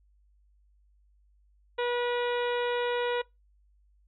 harmonic tone with a mistuned harmonic, 485 Hz, B4, 31 cents flat, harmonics 1 / 2 / 3 / 4 / 5 / 6 / 7 / 8, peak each -28 / -34 / -38 / -40 / -42 / -44 / -45 / -46 dBFS, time 1.78-3.22 s, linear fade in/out 10 ms, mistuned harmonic 8, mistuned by -33 cents, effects noise-tail reverb RT60 0.2 s tail -23 dB re dry + added 50 Hz sine -61 dBFS peak until 4.07 s

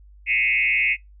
sine tone with frequency modulation, 2349 Hz, D7, in tune, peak -17 dBFS, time 0.26-0.97 s, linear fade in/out 50 ms, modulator 119 Hz, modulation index 2.5, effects noise-tail reverb RT60 0.2 s tail -26 dB re dry + added 50 Hz sine -45 dBFS peak until 1.2 s

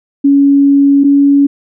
sine tone pair in turn, 280 / 281.6 Hz, C#4 / C#4, +18 / +27 cents, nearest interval unison, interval 9 cents, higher second, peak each -4 dBFS, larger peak neither, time 0.24-1.04 / 1.04-1.47 s, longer first, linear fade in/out 10 ms, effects none

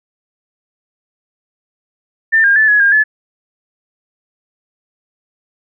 sine tone with pitch steps, 1791 / 1613 / 1747 / 1684 / 1613 / 1723 Hz, A6 / G6 / A6 / G#6 / G6 / A6, +30 / +49 / -13 / +24 / +49 / -37 cents, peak -7 dBFS, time 2.32-3.04 s, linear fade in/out 20 ms, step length 120 ms, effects none

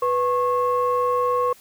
sine tone pair together, 493.9 / 1091.6 Hz, B4 / C#6, 0 / -27 cents, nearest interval octave + major second, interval 1373 cents, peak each -20 dBFS, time 0.02-1.53 s, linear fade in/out 5 ms, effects tanh soft clip ceiling -12 dBFS + white hiss -51 dBFS RMS until 1.6 s

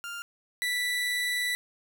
30% pulse tone pair in turn, 1398 / 1970.2 Hz, F6 / B6, +1 / -5 cents, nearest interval tritone, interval 594 cents, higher second, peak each -33 / -24 dBFS, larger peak second, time 0.04-0.22 / 0.62-1.55 s, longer second, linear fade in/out 0 ms, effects none

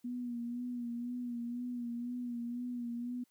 sine tone with vibrato, 241.4 Hz, B3, 39 cents flat, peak -36 dBFS, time 0.04-3.24 s, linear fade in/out 10 ms, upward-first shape sine, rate 2 Hz, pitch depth 40 cents each way, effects white hiss -75 dBFS RMS until 3.3 s + high-pass 100 Hz 12 dB/octave

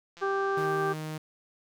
click train, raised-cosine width 0.2 ms, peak -32 dBFS, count 84, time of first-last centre 0.17-0.655 s, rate 171 Hz
harmonic tone, 392 Hz, G4, in tune, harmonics 1 / 2 / 3 / 4, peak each -28 / -34 / -32 / -35 dBFS, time 0.21-0.94 s, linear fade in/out 20 ms
sawtooth tone, 155.56 Hz, D#3, in tune, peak -30 dBFS, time 0.57-1.18 s, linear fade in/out 5 ms
effects none

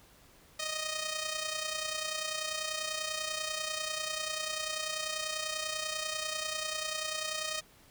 5% pulse tone with amplitude modulation, 622.3 Hz, D#5, in tune, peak -20 dBFS, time 0.59-7.61 s, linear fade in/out 10 ms, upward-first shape sine, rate 30.2 Hz, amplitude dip 55%, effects pink hiss -60 dBFS RMS until 7.9 s

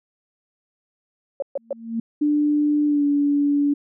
sine tone bursts, 554.4 Hz, C#5, in tune, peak -21 dBFS, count 3, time 1.4-1.729 s, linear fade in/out 2 ms, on 23 ms, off 130 ms
sine tone with exponential growth, 228.4 Hz, A#3, 35 cents flat, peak -19 dBFS, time 1.58-2 s, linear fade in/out 5 ms, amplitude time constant 90 ms
sine tone with pitch glide, 295.9 to 287.3 Hz, D4 to D4, +13 to -38 cents, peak -16 dBFS, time 2.21-3.74 s, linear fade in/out 10 ms, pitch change -51 cents, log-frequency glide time 2.86-3.04 s
effects none

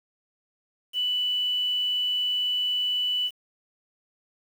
sine tone with quantisation, 2974 Hz, F#7, 8 cents sharp, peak -23 dBFS, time 0.93-3.31 s, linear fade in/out 50 ms, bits 8, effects none

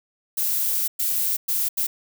violet noise bursts at uneven times, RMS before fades -23 dBFS, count 4, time 0.37-0.88 / 0.99-1.37 / 1.48-1.69 / 1.77-1.87 s, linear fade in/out 10 ms, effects none

